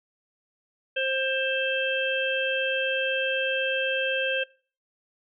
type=harmonic tone; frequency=529 Hz; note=C5; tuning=19 cents sharp; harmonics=1 / 3 / 5 / 6; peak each=-28 / -30 / -29 / -32 dBFS; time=0.96-4.44 s; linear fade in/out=10 ms; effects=noise-tail reverb RT60 0.4 s tail -22 dB re dry